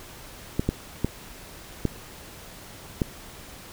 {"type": "clicks", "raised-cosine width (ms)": 3, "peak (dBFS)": -9, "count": 5, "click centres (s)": [0.595, 0.69, 1.046, 1.853, 3.018], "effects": ["pink hiss -44 dBFS RMS until 3.72 s"]}